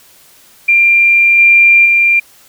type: tone with level steps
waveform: sine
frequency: 2382 Hz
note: D7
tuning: 24 cents sharp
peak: -5 / -3 / -6 dBFS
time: 0.68-2.2 s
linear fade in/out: 10 ms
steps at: 1.38 / 1.85 s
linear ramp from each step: 10 ms
effects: white hiss -44 dBFS RMS until 2.48 s